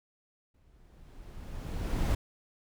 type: noise with exponential growth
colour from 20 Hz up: brown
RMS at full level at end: -25 dBFS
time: 0.54-2.15 s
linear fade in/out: 5 ms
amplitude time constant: 350 ms
effects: none